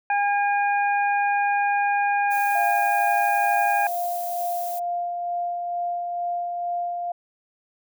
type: harmonic tone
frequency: 812 Hz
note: G#5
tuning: 39 cents flat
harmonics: 1 / 2 / 3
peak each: -20 / -26 / -30 dBFS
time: 0.1-3.87 s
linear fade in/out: 2 ms
type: noise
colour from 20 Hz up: violet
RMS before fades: -36 dBFS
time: 2.3-4.8 s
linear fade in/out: 20 ms
type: tone with tremolo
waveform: sine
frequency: 700 Hz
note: F5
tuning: 4 cents sharp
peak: -23 dBFS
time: 2.55-7.12 s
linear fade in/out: 5 ms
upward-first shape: sine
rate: 2.2 Hz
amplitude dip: 30%
effects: none